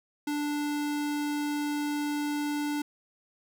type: tone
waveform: square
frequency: 293.7 Hz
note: D4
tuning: in tune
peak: -29 dBFS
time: 0.27-2.82 s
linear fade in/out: 5 ms
effects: none